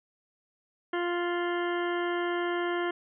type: harmonic tone with a mistuned harmonic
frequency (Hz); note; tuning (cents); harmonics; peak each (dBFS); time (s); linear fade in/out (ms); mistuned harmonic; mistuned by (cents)
349.2; F4; 0; 1 / 2 / 3 / 4 / 5 / 6 / 8 / 9; -29 / -36 / -37 / -38 / -38 / -42 / -48 / -45; 0.93-2.91; 5; 8; +16
effects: none